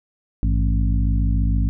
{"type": "harmonic tone with a mistuned harmonic", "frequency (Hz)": 54.6, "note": "A1", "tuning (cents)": -13, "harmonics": [1, 2, 3, 4, 5], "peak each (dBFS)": [-17, -23, -27, -29, -31], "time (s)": [0.43, 1.69], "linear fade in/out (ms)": 0, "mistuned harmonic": 2, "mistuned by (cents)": -130, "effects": []}